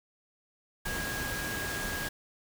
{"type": "tone in noise", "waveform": "sine", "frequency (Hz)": 1638, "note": "G#6", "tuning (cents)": -24, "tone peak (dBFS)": -36, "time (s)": [0.85, 2.09], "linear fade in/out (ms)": 10, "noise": "pink", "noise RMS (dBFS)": -36, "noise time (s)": [0.85, 2.09], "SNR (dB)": -3, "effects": []}